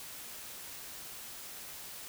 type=silence; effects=white hiss -46 dBFS RMS until 2.08 s